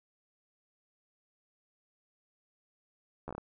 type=slowing click train; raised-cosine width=1 ms; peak=-26 dBFS; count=6; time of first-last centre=3.28-3.38 s; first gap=12 ms; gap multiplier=1.26; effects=none